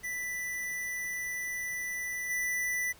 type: tone with level steps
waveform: square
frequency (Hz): 1982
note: B6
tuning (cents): +6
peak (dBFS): -34 / -30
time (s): 0.03-2.93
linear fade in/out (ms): 20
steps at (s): 2.29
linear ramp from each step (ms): 20
effects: pink hiss -56 dBFS RMS until 2.99 s